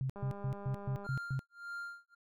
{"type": "tone bursts", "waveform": "sine", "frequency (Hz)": 132.2, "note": "C3", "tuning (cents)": 18, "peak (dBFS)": -32, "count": 7, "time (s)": [0.01, 1.392], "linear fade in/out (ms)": 0, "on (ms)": 86, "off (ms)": 130}
{"type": "click train", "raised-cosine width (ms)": 1, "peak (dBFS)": -34, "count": 183, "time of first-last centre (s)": [0.16, 1.065], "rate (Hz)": 201}
{"type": "tone with tremolo", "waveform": "triangle", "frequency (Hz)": 1396.9, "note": "F6", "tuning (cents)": 0, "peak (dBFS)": -37, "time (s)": [1.04, 2.15], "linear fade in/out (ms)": 10, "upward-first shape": "sine", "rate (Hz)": 1.7, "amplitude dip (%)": 100}
{"effects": []}